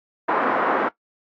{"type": "band-pass noise", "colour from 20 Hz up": "white", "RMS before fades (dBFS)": -21, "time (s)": [0.28, 0.89], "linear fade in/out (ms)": 10, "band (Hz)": [250, 1400], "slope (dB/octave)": 24, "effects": ["noise-tail reverb RT60 0.1 s tail -17 dB re dry", "AAC 64 kbps"]}